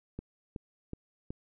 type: click train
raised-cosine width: 3 ms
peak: -25 dBFS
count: 4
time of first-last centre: 0.19-1.305 s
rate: 2.69 Hz
effects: none